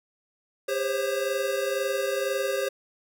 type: tone cluster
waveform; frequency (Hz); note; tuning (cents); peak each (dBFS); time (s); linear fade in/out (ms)
square; 400 / 520 / 542; G4 / C5 / C#5; +35 / -11 / -39; -31 / -32 / -29; 0.68-2.69; 10
effects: none